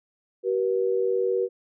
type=tone pair together; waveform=sine; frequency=381.6 / 480.8 Hz; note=G4 / B4; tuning=-47 / -46 cents; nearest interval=major third; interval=401 cents; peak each=-24 dBFS; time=0.43-1.49 s; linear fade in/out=50 ms; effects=none